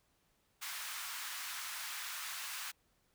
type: high-pass noise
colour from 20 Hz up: pink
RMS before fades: -43 dBFS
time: 0.61-2.72 s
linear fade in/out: 20 ms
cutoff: 1100 Hz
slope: 24 dB/octave
effects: pink hiss -75 dBFS RMS until 3.14 s